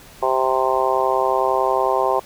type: harmonic tone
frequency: 130.81 Hz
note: C3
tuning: in tune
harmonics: 3 / 4 / 5 / 6 / 7 / 8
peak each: -23 / -23 / -23 / -23 / -23 / -23 dBFS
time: 0.22-2.2 s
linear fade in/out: 10 ms
effects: pink hiss -44 dBFS RMS until 2.25 s